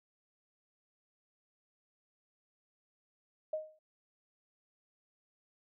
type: tone with exponential decay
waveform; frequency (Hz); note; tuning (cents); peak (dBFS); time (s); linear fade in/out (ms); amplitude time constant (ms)
sine; 622.3; D#5; 0; -30; 3.53-3.79; 5; 56
effects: none

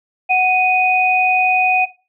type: tone pair together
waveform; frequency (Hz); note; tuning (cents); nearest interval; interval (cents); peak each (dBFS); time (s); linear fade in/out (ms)
sine; 740 / 2489; F#5 / D#7; 0 / 0; octave + major sixth; 2100; -14; 0.29-1.86; 20
effects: noise-tail reverb RT60 0.3 s tail -17 dB re dry

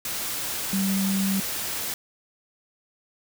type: tone in noise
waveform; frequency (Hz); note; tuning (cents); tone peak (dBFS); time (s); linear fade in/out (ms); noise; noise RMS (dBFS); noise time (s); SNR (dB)
sine; 194; G3; -18; -22; 0.73-1.4; 2; white; -30; 0.05-1.94; +5
effects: none

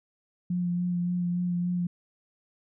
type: tone with vibrato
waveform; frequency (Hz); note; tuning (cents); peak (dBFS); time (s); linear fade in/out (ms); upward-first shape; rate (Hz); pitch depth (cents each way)
sine; 176.6; F3; +20; -25; 0.5-1.87; 5; sine; 3.5; 18
effects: none

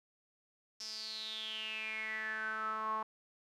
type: tone with band-pass filter sweep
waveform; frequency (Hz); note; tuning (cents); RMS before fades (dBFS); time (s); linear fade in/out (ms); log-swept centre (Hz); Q
sawtooth; 218.2; A3; -14; -40; 0.8-3.03; 5; 5400 to 1000; 9.9
effects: none

